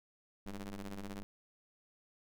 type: ring-modulated tone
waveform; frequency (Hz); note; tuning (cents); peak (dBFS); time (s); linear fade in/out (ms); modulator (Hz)
sawtooth; 98; G2; 0; -35; 0.46-1.23; 0; 106
effects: none